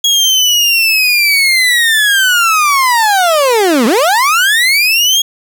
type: linear two-way sweep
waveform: 30% pulse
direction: down then up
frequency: 3322 to 208.2 to 3322 Hz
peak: -5 dBFS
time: 0.04-5.22 s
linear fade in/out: 5 ms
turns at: 3.86 s
effects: none